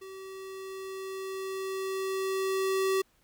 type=tone with level ramp; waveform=square; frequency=383.2 Hz; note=G4; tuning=39 cents flat; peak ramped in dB=-43 to -25 dBFS; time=0.01-3.02 s; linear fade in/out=10 ms; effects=pink hiss -68 dBFS RMS until 3.23 s